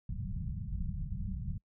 pink low-pass noise, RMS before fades -37 dBFS, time 0.09-1.58 s, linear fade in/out 5 ms, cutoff 200 Hz, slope 96 dB/octave, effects noise-tail reverb RT60 0.1 s tail -26 dB re dry

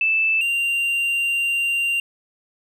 sine / triangle tone pair in turn, 2637 / 2775 Hz, E7 / F7, 0 / -12 cents, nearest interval minor second, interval 88 cents, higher second, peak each -16 / -17 dBFS, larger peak first, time 0.01-0.41 / 0.41-2 s, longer second, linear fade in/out 2 ms, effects none

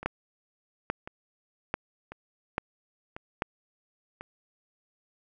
two click trains, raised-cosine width 0.5 ms, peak -24 / -12 dBFS, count 5 / 5, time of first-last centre 0.03-4.21 / 0.06-3.421 s, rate 0.957 / 1.19 Hz, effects none

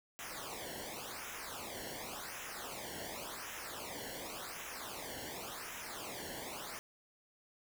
pink noise with flanger, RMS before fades -45 dBFS, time 0.19-6.79 s, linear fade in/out 0 ms, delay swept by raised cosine 0.22 to 0.82 ms, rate 0.9 Hz, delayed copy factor -0.85, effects none

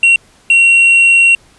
triangle tone bursts at uneven times, 2739 Hz, F7, 34 cents flat, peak -3 dBFS, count 2, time 0.03-0.16 / 0.5-1.35 s, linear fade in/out 2 ms, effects pink hiss -47 dBFS RMS until 1.58 s + resampled to 24000 Hz

